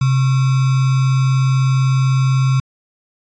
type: tone with sample-and-hold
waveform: sine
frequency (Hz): 132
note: C3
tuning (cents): +16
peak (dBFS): -11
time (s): 0.01-2.6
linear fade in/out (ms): 5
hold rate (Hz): 1225
effects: resampled to 16000 Hz